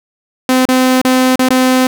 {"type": "tone with dropouts", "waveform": "sawtooth", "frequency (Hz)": 257, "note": "C4", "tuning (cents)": -31, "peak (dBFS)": -4, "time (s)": [0.49, 1.87], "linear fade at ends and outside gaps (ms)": 2, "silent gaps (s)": [[0.654, 0.687], [1.015, 1.049], [1.357, 1.393], [1.488, 1.505]], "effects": []}